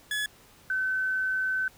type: tone pair in turn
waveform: 30% pulse / sine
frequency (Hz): 1700 / 1524.6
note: G#6 / G6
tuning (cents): +40 / -49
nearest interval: major second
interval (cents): 189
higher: first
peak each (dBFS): -25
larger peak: neither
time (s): 0.11-0.26 / 0.7-1.68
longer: second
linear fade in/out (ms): 2
effects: pink hiss -56 dBFS RMS until 1.77 s